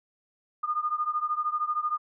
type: beating tone pair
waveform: sine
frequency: 1215 / 1228 Hz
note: D#6 / D#6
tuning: -42 / -23 cents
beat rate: 13 Hz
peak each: -28 / -30 dBFS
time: 0.63-1.98 s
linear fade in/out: 10 ms
effects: none